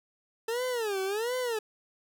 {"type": "tone with vibrato", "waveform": "40% pulse", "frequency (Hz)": 440, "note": "A4", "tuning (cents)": 0, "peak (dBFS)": -28, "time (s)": [0.48, 1.59], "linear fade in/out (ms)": 5, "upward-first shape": "sine", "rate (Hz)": 1.4, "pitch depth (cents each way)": 250, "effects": []}